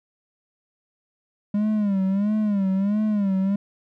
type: tone with vibrato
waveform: triangle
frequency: 202.2 Hz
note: G#3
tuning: 46 cents flat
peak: -17 dBFS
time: 1.54-3.56 s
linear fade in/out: 5 ms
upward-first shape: sine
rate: 1.5 Hz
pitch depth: 110 cents each way
effects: none